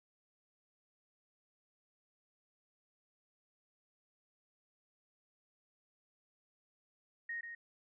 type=tone with echo; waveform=sine; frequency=1864.7 Hz; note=A#6; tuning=in tune; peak=-38 dBFS; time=7.29-7.41 s; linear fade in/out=5 ms; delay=140 ms; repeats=1; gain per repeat=-6 dB; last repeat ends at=7.55 s; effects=none